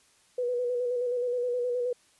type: tone with vibrato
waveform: sine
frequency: 490.9 Hz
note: B4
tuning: 10 cents flat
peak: -26 dBFS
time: 0.38-1.93 s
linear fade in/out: 5 ms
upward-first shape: square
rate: 9.5 Hz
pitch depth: 29 cents each way
effects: white hiss -63 dBFS RMS until 2.19 s + resampled to 24000 Hz